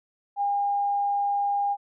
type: tone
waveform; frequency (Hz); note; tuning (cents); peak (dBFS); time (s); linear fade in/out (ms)
sine; 808; G#5; -48; -22; 0.36-1.77; 50
effects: none